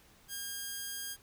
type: tone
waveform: 5% pulse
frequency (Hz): 1620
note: G#6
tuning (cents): -43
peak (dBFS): -27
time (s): 0.28-1.17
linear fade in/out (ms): 50
effects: pink hiss -62 dBFS RMS until 1.22 s

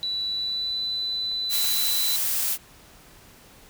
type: tone with pitch glide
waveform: sine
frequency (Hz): 3951 to 3995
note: B7 to B7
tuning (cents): 0 to +19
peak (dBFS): -25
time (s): 0.03-2.16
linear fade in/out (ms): 0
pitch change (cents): +19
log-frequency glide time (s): 0.31-0.83
type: clicks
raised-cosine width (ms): 0.5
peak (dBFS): -33 / -24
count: 2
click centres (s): 1.315 / 1.646
type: noise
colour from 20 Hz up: blue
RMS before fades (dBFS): -25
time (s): 1.49-2.58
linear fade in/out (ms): 50
effects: pink hiss -51 dBFS RMS until 3.69 s

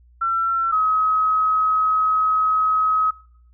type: tone pair in turn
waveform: sine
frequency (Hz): 1349 / 1273.3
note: E6 / D#6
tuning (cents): +40 / +40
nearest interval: minor second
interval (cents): 100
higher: first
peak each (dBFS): -18 / -15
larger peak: second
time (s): 0.21-0.72 / 0.72-3.11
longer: second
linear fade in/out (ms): 10
effects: noise-tail reverb RT60 0.7 s tail -23 dB re dry + added 60 Hz sine -49 dBFS peak until 3.53 s

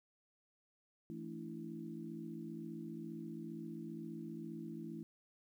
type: harmonic tone with a mistuned harmonic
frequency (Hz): 55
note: A1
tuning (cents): 0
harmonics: 3 / 4 / 5 / 6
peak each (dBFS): -49 / -48 / -52 / -48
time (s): 1.1-5.03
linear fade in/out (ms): 0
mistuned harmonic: 5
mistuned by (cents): +79
effects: 12-bit

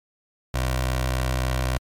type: tone with notch filter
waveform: 15% pulse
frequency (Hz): 63.7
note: C2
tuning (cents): -46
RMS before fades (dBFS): -24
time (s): 0.54-1.78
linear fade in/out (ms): 5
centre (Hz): 220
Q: 0.82
effects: MP3 96 kbps

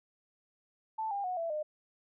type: tone with pitch steps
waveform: sine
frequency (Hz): 880 / 802.3 / 731.5 / 666.9 / 608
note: A5 / G5 / F#5 / E5 / D#5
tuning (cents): 0 / +40 / -20 / +20 / -40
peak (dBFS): -32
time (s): 0.98-1.63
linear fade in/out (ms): 10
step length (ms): 130
effects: none

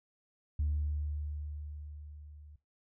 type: tone with level ramp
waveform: sine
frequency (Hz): 74.4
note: D2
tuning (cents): +23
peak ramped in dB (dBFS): -27 to -51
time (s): 0.59-2.56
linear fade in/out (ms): 5
effects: noise-tail reverb RT60 0.2 s tail -17 dB re dry + tanh soft clip ceiling -25 dBFS

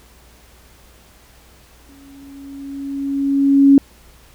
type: tone with exponential growth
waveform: sine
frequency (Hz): 277.2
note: C#4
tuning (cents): 0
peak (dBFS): -4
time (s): 1.89-3.78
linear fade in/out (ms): 1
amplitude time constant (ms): 410
effects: added 60 Hz sine -49 dBFS peak until 4.34 s + pink hiss -49 dBFS RMS until 4.34 s

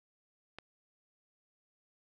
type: click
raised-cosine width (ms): 0.3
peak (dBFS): -28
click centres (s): 0.586
effects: none

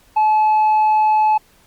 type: tone with tanh clipping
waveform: sine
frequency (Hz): 860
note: A5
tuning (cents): -40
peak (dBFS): -12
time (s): 0.16-1.38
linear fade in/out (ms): 10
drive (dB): 2
effects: pink hiss -53 dBFS RMS until 1.66 s + Opus 48 kbps

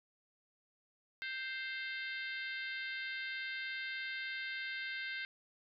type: harmonic tone with a mistuned harmonic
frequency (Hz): 523.3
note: C5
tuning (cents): 0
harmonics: 3 / 4 / 5 / 6 / 7 / 8 / 9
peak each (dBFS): -42 / -43 / -50 / -52 / -50 / -54 / -55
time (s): 1.22-5.25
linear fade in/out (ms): 0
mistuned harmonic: 5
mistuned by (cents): +32
effects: none

